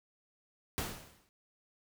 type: noise with exponential decay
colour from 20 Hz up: pink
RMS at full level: -34 dBFS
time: 0.78-1.29 s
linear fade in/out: 0 ms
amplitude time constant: 110 ms
effects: none